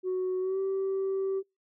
sine tone with pitch glide, 370 to 386.2 Hz, F#4 to G4, 0 to -26 cents, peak -25 dBFS, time 0.03-1.43 s, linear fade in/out 50 ms, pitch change +74 cents, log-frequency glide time 0.4-0.59 s, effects noise-tail reverb RT60 0.2 s tail -23 dB re dry + tanh soft clip ceiling -25 dBFS

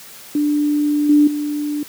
sine tone with level steps, 295 Hz, D4, 8 cents sharp, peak -14 / -8 / -19 dBFS, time 0.35-1.83 s, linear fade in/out 2 ms, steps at 1.09 / 1.27 s, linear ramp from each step 5 ms, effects white hiss -39 dBFS RMS until 1.88 s + high-pass 100 Hz 12 dB/octave

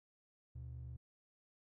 triangle ring-modulated tone, 98 Hz, G2, in tune, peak -39 dBFS, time 0.55-0.97 s, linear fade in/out 10 ms, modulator 24.1 Hz, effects tanh soft clip ceiling -40 dBFS

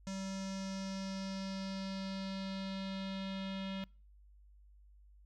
square tone with low-pass filter sweep, 192.7 Hz, G3, 29 cents flat, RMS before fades -41 dBFS, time 0.07-3.84 s, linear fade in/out 0 ms, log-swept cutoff 6400 to 3400 Hz, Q 3.4, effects noise-tail reverb RT60 0.4 s tail -26 dB re dry + added 50 Hz sine -58 dBFS peak until 5.25 s

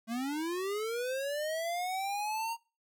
square linear sweep, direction up, 220 to 932.3 Hz, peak -33 dBFS, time 0.07-2.57 s, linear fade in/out 50 ms, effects noise-tail reverb RT60 0.3 s tail -22 dB re dry

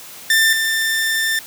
sawtooth tone pair in turn, 1788 / 1788 Hz, A6 / A6, +27 / +27 cents, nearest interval unison, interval 0 cents, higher neither, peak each -8 / -13 dBFS, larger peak first, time 0.3-0.53 / 0.53-1.39 s, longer second, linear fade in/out 2 ms, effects white hiss -37 dBFS RMS until 1.46 s + high-pass 100 Hz 12 dB/octave

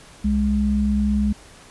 sine tone pair together, 65.41 / 207.7 Hz, C2 / G#3, 0 / 0 cents, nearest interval octave + minor sixth, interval 2000 cents, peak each -22 / -18 dBFS, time 0.24-1.33 s, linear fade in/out 10 ms, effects pink hiss -46 dBFS RMS until 1.7 s + resampled to 24000 Hz

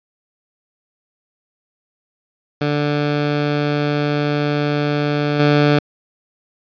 15% pulse tone with level steps, 146.83 Hz, D3, in tune, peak -10 / -5 dBFS, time 2.61-5.79 s, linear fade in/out 5 ms, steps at 5.39 s, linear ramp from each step 10 ms, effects resampled to 11025 Hz

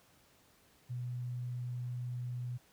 sine tone, 123.2 Hz, B2, 4 cents flat, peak -36 dBFS, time 0.89-2.58 s, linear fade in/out 20 ms, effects pink hiss -66 dBFS RMS until 2.72 s + high-pass 60 Hz 12 dB/octave

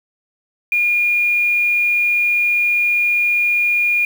sine tone with quantisation, 2425 Hz, D#7, 45 cents flat, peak -13 dBFS, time 0.72-4.05 s, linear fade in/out 2 ms, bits 6, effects none

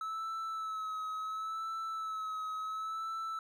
triangle tone with vibrato, 1300 Hz, E6, 24 cents flat, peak -34 dBFS, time 0.01-3.39 s, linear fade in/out 2 ms, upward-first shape sine, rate 0.71 Hz, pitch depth 33 cents each way, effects none

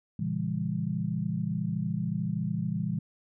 sine chord, A# diminished seventh, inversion none, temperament just, 116.54 / 139.85 / 167.82 / 201.4 Hz, A#2 / C#3 / E3 / G3, 0 / +16 / +31 / +47 cents, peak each -35 / -36 / -31 / -33 dBFS, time 0.19-2.99 s, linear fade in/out 5 ms, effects none

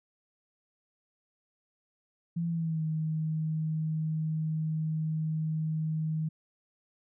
sine tone with pitch glide, 168.6 to 157.31 Hz, E3 to D#3, +39 to +19 cents, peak -28 dBFS, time 2.36-6.29 s, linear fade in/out 10 ms, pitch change -120 cents, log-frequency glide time 2.48-2.83 s, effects none

